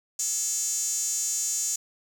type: tone with high-pass filter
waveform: sawtooth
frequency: 440 Hz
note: A4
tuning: in tune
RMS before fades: -28 dBFS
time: 0.19-1.76 s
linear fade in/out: 5 ms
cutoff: 6800 Hz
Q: 7.5
effects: none